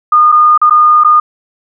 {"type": "tone with dropouts", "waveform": "sine", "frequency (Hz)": 1221, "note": "D#6", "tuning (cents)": -33, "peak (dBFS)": -3, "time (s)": [0.12, 1.2], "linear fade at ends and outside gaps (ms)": 5, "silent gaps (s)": [[0.319, 0.323], [0.577, 0.615], [0.698, 0.707], [1.037, 1.046]], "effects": []}